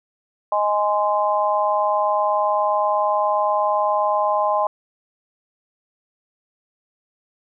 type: harmonic tone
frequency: 207.7 Hz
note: G#3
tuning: in tune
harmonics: 3 / 4 / 5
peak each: -21 / -21 / -21 dBFS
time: 0.52-4.67 s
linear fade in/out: 2 ms
effects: none